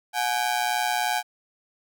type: ring-modulated tone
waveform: sawtooth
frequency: 786 Hz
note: G5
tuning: 4 cents sharp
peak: -16 dBFS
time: 0.13-1.23 s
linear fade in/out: 50 ms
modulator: 61.4 Hz
effects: none